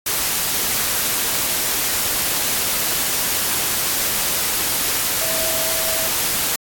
sine tone in noise, 650 Hz, E5, 24 cents flat, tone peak -28 dBFS, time 5.21-6.08 s, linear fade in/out 5 ms, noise white, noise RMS -20 dBFS, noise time 0.06-6.56 s, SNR -11 dB, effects AAC 64 kbps

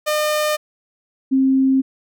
sawtooth / sine tone pair in turn, 606 / 265.9 Hz, D#5 / C4, -46 / +28 cents, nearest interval octave + major second, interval 1426 cents, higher first, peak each -13 / -12 dBFS, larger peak second, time 0.06-0.57 / 1.31-1.82 s, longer neither, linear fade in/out 20 ms, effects none

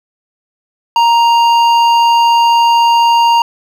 sine tone with hard clipping, 934 Hz, A#5, 3 cents sharp, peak -8 dBFS, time 0.96-3.42 s, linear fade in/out 2 ms, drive 10 dB, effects none

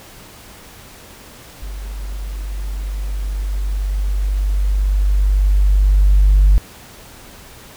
sine tone with level ramp, 49 Hz, G1, in tune, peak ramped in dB -25 to -5 dBFS, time 1.62-6.58 s, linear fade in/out 0 ms, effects tanh soft clip ceiling -4 dBFS + pink hiss -40 dBFS RMS until 7.76 s

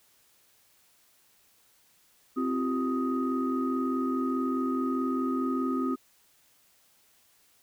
sine tone cluster, 261.2 / 339.5 / 384.3 / 1250 Hz, C4 / F4 / G4 / D#6, -3 / -49 / -34 / +8 cents, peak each -27 / -34 / -35 / -34 dBFS, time 2.36-5.96 s, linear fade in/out 20 ms, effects tanh soft clip ceiling -17 dBFS + white hiss -64 dBFS RMS until 7.62 s

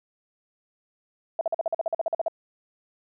sine tone bursts, 659.3 Hz, E5, in tune, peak -21 dBFS, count 14, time 1.39-2.282 s, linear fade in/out 2 ms, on 21 ms, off 46 ms, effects none

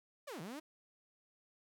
sawtooth linear two-way sweep, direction down then up, 622.3 to 147.3 to 325.6 Hz, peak -40 dBFS, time 0.27-0.6 s, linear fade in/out 10 ms, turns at 0.41 s, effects 12-bit

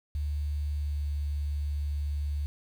sine tone with pitch glide, 73.42 to 72.79 Hz, D2 to D2, 0 to -15 cents, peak -28 dBFS, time 0.15-2.46 s, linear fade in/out 0 ms, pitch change -15 cents, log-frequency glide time 0.78-1.03 s, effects 9-bit

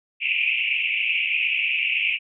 pink band-pass noise, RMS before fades -23 dBFS, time 0.2-2.19 s, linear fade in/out 50 ms, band 2300 to 2800 Hz, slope 96 dB/octave, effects none

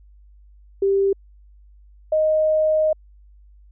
sine tone pair in turn, 393 / 622.4 Hz, G4 / D#5, +4 / 0 cents, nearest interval minor sixth, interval 796 cents, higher second, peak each -15 dBFS, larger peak neither, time 0.82-1.13 / 2.12-2.93 s, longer second, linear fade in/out 5 ms, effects added 50 Hz sine -46 dBFS peak until 3.71 s

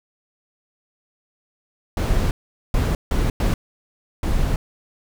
brown noise bursts at uneven times, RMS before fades -19 dBFS, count 5, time 1.97-2.31 / 2.74-2.95 / 3.11-3.3 / 3.4-3.54 / 4.23-4.56 s, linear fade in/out 2 ms, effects none

